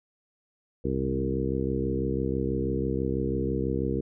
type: harmonic tone with a mistuned harmonic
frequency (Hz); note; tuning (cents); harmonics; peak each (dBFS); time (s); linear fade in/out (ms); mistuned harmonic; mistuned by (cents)
66.1; C2; +18; 1 / 2 / 3 / 4 / 5 / 6 / 7; -33 / -33 / -33 / -33 / -33 / -33 / -33; 0.84-4.01; 10; 2; -18
effects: none